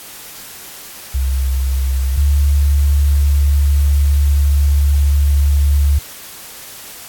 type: tone pair in turn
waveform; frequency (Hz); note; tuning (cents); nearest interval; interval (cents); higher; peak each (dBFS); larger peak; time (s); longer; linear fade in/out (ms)
sine; 66 / 71.36; C2 / D2; +16 / -49; minor second; 135; second; -13 / -9; second; 1.14-2.17 / 2.17-5.99; second; 10
effects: white hiss -34 dBFS RMS until 7.08 s + AAC 64 kbps